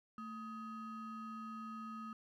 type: ring-modulated tone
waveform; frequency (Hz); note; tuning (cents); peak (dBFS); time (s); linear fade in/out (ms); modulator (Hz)
triangle; 740; F#5; 0; -39; 0.18-2.13; 2; 517
effects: none